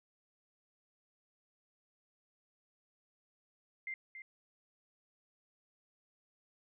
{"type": "tone with echo", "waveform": "sine", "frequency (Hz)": 2093, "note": "C7", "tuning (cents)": 0, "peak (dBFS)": -38, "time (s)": [3.87, 3.94], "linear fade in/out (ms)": 2, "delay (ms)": 280, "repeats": 1, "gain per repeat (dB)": -8, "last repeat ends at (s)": 4.22, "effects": []}